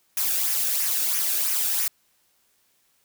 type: noise with flanger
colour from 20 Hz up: blue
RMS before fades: -24 dBFS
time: 0.17-1.88 s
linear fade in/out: 2 ms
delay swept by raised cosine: 0.24 to 1 ms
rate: 3 Hz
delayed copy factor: -0.5
effects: white hiss -66 dBFS RMS until 3.04 s